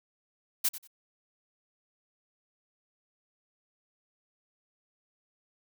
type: noise with echo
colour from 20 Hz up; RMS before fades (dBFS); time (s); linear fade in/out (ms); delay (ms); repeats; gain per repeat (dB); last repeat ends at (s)
blue; -26; 0.64-0.69; 10; 93; 2; -14; 0.876
effects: none